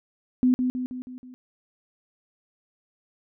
sine tone with echo, 252.4 Hz, B3, 38 cents sharp, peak -16 dBFS, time 0.43-0.54 s, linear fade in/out 0 ms, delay 160 ms, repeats 5, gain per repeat -5 dB, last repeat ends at 1.34 s, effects none

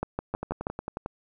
two click trains, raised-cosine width 1 ms, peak -18 / -14 dBFS, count 9 / 5, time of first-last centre 0.34-1.061 / 0.03-0.669 s, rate 11.1 / 6.26 Hz, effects none

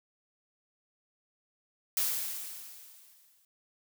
blue noise with exponential decay, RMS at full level -28 dBFS, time 1.97-3.45 s, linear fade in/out 1 ms, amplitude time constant 320 ms, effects none

